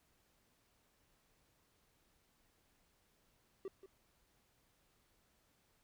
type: tone with echo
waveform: triangle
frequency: 385.8 Hz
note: G4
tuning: 28 cents flat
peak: -39 dBFS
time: 3.65-3.68 s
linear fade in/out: 2 ms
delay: 180 ms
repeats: 1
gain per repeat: -12 dB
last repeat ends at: 3.86 s
effects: pink hiss -75 dBFS RMS until 5.83 s